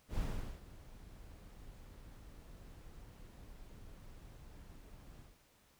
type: noise with ADSR envelope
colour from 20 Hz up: brown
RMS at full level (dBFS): -36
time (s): 0.08-5.39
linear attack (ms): 97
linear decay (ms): 420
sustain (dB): -18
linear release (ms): 180
effects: pink hiss -69 dBFS RMS until 5.79 s